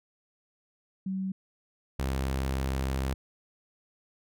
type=tone pair in turn; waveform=sine / sawtooth; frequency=190.4 / 66.47 Hz; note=F#3 / C2; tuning=+50 / +28 cents; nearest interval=octave + tritone; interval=1822 cents; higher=first; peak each=-29 / -24 dBFS; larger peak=second; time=1.06-1.32 / 1.99-3.14 s; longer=second; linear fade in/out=5 ms; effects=none